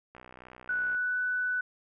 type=click train; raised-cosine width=0.5 ms; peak=-33 dBFS; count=51; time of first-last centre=0.15-0.947 s; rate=62.7 Hz
type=tone with pitch glide; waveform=sine; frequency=1480 to 1491.2 Hz; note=F#6 to F#6; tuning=0 to +13 cents; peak=-27 dBFS; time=0.69-1.61 s; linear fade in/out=5 ms; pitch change=+13 cents; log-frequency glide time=0.95-1.18 s
effects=none